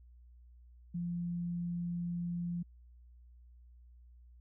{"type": "tone", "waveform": "sine", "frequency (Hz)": 173.3, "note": "F3", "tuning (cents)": -13, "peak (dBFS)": -34, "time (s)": [0.94, 2.63], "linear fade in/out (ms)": 10, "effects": ["added 60 Hz sine -55 dBFS peak until 4.4 s"]}